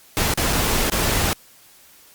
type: noise with dropouts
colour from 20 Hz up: pink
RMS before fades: -20 dBFS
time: 0.17-1.33 s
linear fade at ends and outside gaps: 0 ms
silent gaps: 0.338-0.375 / 0.527-0.531 / 0.899-0.92 s
effects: white hiss -50 dBFS RMS until 2.14 s + Opus 48 kbps